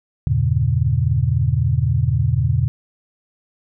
sine chord, E diminished seventh, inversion none, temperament just, 82.41 / 98.89 / 118.67 / 142.4 Hz, E2 / G2 / Bb2 / Db3, 0 / +16 / +31 / +47 cents, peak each -21 / -23 / -18 / -20 dBFS, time 0.27-2.68 s, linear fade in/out 0 ms, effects none

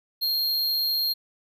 square tone, 4225 Hz, C8, 16 cents sharp, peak -23 dBFS, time 0.21-1.14 s, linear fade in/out 20 ms, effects none

